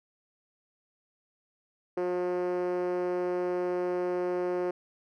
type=tone with band-pass filter; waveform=5% pulse; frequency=179.1 Hz; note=F3; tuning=44 cents sharp; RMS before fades=-30 dBFS; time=1.97-4.71 s; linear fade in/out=5 ms; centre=410 Hz; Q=6; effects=none